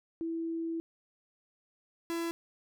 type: tone pair in turn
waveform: sine / 45% pulse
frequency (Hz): 329.6 / 335.4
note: E4 / E4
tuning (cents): 0 / +30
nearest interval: unison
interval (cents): 30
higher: second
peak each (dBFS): -32 / -32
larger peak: neither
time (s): 0.21-0.8 / 2.1-2.31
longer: first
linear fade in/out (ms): 0
effects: none